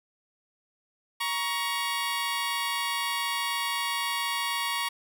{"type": "tone pair together", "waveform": "15% pulse", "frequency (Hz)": [944, 1117], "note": ["A#5", "C#6"], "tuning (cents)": [22, 13], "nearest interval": "minor third", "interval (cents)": 291, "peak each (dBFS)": -24, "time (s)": [1.2, 4.89], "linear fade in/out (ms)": 10, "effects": []}